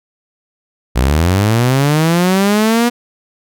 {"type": "linear sweep", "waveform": "sawtooth", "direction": "up", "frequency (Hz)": [57.2, 242.6], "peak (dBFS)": -6, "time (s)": [0.95, 2.9], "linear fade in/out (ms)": 20, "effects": []}